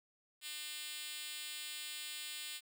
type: tone with high-pass filter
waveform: 5% pulse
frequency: 300 Hz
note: D4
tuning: 37 cents sharp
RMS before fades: -45 dBFS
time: 0.41-2.61 s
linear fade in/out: 50 ms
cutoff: 3600 Hz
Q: 0.9
effects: 11-bit